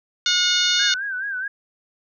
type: harmonic tone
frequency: 723 Hz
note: F#5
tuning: 40 cents flat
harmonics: 2 / 3 / 4 / 5 / 6 / 7 / 8 / 9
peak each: -24 / -30 / -25 / -21 / -23 / -30 / -30 / -29 dBFS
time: 0.26-0.94 s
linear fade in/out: 2 ms
type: tone with vibrato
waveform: sine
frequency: 1568 Hz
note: G6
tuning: in tune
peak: -24 dBFS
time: 0.79-1.48 s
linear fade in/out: 5 ms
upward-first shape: sine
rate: 4.7 Hz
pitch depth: 96 cents each way
effects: none